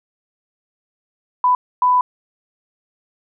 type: tone bursts at uneven times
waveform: sine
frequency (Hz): 996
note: B5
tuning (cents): +14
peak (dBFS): -11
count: 2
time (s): 1.44-1.55 / 1.82-2.01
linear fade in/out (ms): 2
effects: none